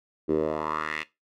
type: tone with band-pass filter sweep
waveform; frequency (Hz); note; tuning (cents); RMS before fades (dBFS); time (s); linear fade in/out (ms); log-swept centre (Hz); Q
10% pulse; 77.4; D#2; -9; -28; 0.28-1.04; 20; 340 to 2500; 3.1
effects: noise-tail reverb RT60 0.2 s tail -17 dB re dry